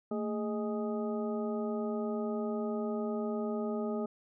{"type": "harmonic tone with a mistuned harmonic", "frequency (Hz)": 207.7, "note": "G#3", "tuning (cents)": 0, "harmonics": [1, 2, 3, 4, 6], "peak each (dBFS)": [-34, -36, -40, -46, -46], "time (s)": [0.11, 4.06], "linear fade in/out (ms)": 5, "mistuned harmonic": 1, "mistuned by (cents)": 130, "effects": []}